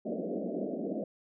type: band-pass noise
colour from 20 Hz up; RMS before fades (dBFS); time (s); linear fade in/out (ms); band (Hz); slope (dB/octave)
pink; -35; 0.05-1.04; 5; 180 to 670; 96
effects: none